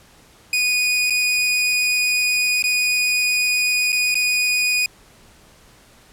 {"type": "tone with dropouts", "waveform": "sawtooth", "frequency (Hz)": 2473, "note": "D#7", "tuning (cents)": -11, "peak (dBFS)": -13, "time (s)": [0.53, 4.86], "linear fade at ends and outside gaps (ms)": 2, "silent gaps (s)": [[1.099, 1.105], [2.624, 2.639], [3.921, 3.927], [4.144, 4.153]], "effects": ["pink hiss -50 dBFS RMS until 6.12 s", "low-pass 12000 Hz 12 dB/octave"]}